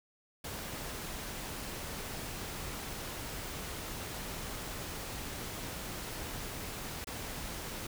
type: noise with dropouts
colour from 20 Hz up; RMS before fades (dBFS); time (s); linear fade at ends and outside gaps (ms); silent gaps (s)
pink; -41; 0.44-7.87; 5; 7.045-7.07
effects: none